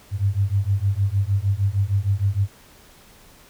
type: beating tone pair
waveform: sine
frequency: 96 / 102.5 Hz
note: G2 / G#2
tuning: -36 / -22 cents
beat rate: 6.5 Hz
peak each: -21 dBFS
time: 0.11-2.48 s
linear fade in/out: 50 ms
effects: pink hiss -50 dBFS RMS until 3.49 s